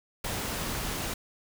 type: noise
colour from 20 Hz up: pink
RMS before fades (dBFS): -33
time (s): 0.24-1.14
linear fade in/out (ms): 5
effects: none